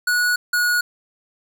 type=tone pair in turn; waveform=square; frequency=1463 / 1453.7 Hz; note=F#6 / F#6; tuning=-20 / -31 cents; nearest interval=unison; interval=11 cents; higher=first; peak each=-17 dBFS; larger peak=neither; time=0.07-0.36 / 0.53-0.81 s; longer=first; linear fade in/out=5 ms; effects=9-bit